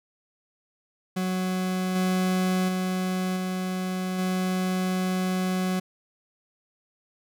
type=tone with level steps; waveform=40% pulse; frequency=185 Hz; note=F#3; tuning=in tune; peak=-24 / -21 / -24 / -26 / -23 dBFS; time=1.16-5.8 s; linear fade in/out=10 ms; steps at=1.95 / 2.68 / 3.36 / 4.18 s; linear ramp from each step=10 ms; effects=none